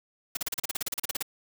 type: noise bursts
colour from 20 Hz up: white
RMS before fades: -30 dBFS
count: 16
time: 0.35-1.226 s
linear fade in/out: 5 ms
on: 21 ms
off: 36 ms
effects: none